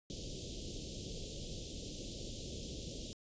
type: band-stop noise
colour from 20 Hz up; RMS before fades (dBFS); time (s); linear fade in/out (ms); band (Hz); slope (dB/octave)
pink; -44; 0.1-3.13; 0; 570 to 3000; 48
effects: resampled to 16000 Hz